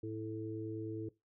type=harmonic tone; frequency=109.4 Hz; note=A2; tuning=9 cents flat; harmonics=1 / 3 / 4; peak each=-44 / -41 / -44 dBFS; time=0.03-1.09 s; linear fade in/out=5 ms; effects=noise-tail reverb RT60 0.2 s tail -18 dB re dry